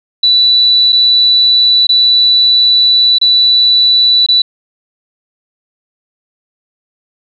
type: tone with dropouts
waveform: sine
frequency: 3961 Hz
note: B7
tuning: 4 cents sharp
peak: -5 dBFS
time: 0.23-4.42 s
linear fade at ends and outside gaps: 5 ms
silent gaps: 0.923-0.927 / 1.87-1.891 / 3.185-3.213 / 4.264-4.286 s
effects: none